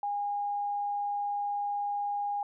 sine tone, 816 Hz, G#5, 31 cents flat, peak -29 dBFS, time 0.03-2.43 s, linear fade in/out 2 ms, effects none

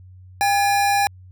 square tone pair together, 804 / 1703.6 Hz, G5 / G#6, +44 / +44 cents, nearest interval octave + minor second, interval 1300 cents, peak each -17 / -26 dBFS, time 0.41-1.07 s, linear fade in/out 0 ms, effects added 92 Hz sine -41 dBFS peak until 1.31 s

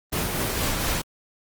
pink noise with tremolo, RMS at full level -24 dBFS, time 0.12-1.02 s, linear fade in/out 10 ms, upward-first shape triangle, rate 4.2 Hz, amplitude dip 35%, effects Opus 24 kbps

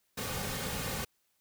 pink noise with comb filter, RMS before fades -36 dBFS, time 0.17-1.05 s, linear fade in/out 10 ms, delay 3 ms, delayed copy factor -0.55, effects white hiss -75 dBFS RMS until 1.4 s

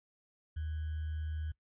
sine tone with sample-and-hold, 77.78 Hz, D#2, in tune, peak -35 dBFS, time 0.56-1.52 s, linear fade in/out 10 ms, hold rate 1575 Hz, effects noise-tail reverb RT60 0.1 s tail -20 dB re dry + resampled to 8000 Hz

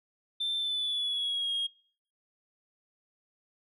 sine tone with pitch glide, 3558 to 3263 Hz, A7 to G#7, +19 to -31 cents, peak -27 dBFS, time 0.4-1.67 s, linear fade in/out 10 ms, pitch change -150 cents, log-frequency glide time 0.57-1.52 s, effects noise-tail reverb RT60 0.5 s tail -24 dB re dry + tanh soft clip ceiling -26 dBFS

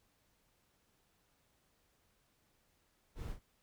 brown noise with echo, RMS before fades -42 dBFS, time 3.15-3.36 s, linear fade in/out 50 ms, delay 41 ms, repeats 1, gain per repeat -8 dB, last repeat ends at 3.401 s, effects pink hiss -75 dBFS RMS until 3.62 s

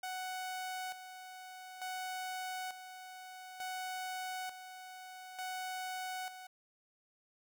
sawtooth tone with tremolo, 743 Hz, F#5, 7 cents sharp, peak -35 dBFS, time 0.03-6.47 s, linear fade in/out 5 ms, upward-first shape square, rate 0.56 Hz, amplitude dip 65%, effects 12-bit

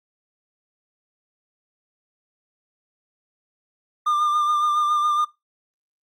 triangle tone with vibrato, 1200 Hz, D6, 37 cents sharp, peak -16 dBFS, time 4.06-5.25 s, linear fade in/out 10 ms, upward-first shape sine, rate 7.2 Hz, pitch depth 25 cents each way, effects noise-tail reverb RT60 0.2 s tail -17 dB re dry + Opus 48 kbps

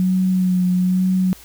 sine tone with vibrato, 183.8 Hz, F#3, 11 cents flat, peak -14 dBFS, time 0-1.33 s, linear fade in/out 0 ms, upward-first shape sine, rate 1.1 Hz, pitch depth 24 cents each way, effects added 60 Hz sine -49 dBFS peak until 1.44 s + white hiss -44 dBFS RMS until 1.44 s

